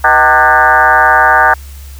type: tone with frequency modulation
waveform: sine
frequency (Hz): 1194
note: D6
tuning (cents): +28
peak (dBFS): -4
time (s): 0.04-1.54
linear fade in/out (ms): 5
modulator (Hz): 142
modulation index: 3.6
effects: added 69 Hz sine -27 dBFS peak until 1.99 s + white hiss -39 dBFS RMS until 1.99 s